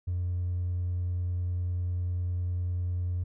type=tone with hard clipping; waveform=sine; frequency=89 Hz; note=F2; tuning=33 cents sharp; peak=-28 dBFS; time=0.07-3.24 s; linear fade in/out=10 ms; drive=1 dB; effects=none